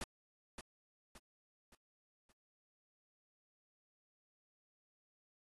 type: noise with echo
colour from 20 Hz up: pink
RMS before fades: -42 dBFS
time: 0.01-0.04 s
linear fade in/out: 2 ms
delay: 570 ms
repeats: 4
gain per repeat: -7 dB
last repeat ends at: 2.32 s
effects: AAC 32 kbps